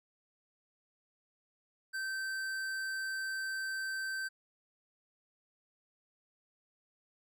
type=tone with tanh clipping; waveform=sine; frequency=1552 Hz; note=G6; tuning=18 cents flat; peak=-37 dBFS; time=1.93-4.29 s; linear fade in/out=20 ms; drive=16 dB; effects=none